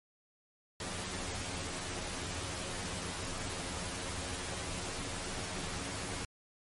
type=noise with comb filter; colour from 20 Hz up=pink; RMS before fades=-39 dBFS; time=0.8-6.25 s; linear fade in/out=2 ms; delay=11 ms; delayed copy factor=+0.95; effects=MP3 48 kbps